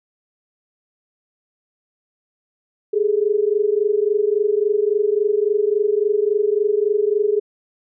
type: tone pair together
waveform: sine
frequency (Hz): 405.4 / 429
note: G#4 / A4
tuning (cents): -42 / -44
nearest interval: minor second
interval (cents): 98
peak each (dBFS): -18 / -18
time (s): 2.93-7.4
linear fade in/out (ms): 10
effects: none